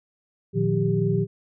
sine tone cluster, 116.7 / 153.5 / 177.8 / 395.7 Hz, A#2 / D#3 / F3 / G4, +2 / -23 / +31 / +16 cents, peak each -25 dBFS, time 0.53-1.27 s, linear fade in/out 50 ms, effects none

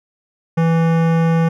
sine tone with hard clipping, 164.81 Hz, E3, in tune, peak -14 dBFS, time 0.57-1.49 s, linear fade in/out 10 ms, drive 18 dB, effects none

